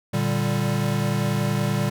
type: chord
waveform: square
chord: G minor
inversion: first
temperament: equal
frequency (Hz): 116.54 / 146.83 / 196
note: Bb2 / D3 / G3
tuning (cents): 0 / 0 / 0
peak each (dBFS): -26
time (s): 0.13-1.9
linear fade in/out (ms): 10
effects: none